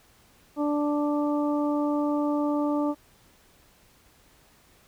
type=harmonic tone; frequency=293.7 Hz; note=D4; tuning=in tune; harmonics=1 / 2 / 3 / 4; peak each=-24 / -30 / -34 / -36 dBFS; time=0.56-2.95 s; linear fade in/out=50 ms; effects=pink hiss -59 dBFS RMS until 4.87 s